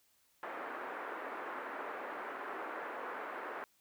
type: band-pass noise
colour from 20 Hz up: white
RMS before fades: -43 dBFS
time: 0.43-3.64 s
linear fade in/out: 0 ms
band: 310 to 1600 Hz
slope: 24 dB/octave
effects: white hiss -72 dBFS RMS until 3.8 s